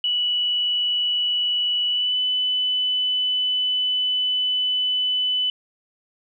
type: tone with pitch glide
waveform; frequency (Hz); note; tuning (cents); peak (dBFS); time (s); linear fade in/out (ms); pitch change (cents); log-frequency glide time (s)
sine; 2947 to 3000; F#7 to F#7; -8 to +23; -19; 0.04-5.5; 2; +31; 1.88-2.18
effects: none